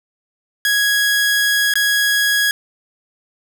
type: tone with dropouts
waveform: sawtooth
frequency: 1661.2 Hz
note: G#6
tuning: in tune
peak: -10 dBFS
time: 0.65-2.51 s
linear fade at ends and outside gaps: 1 ms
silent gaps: 1.738-1.755 s
effects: none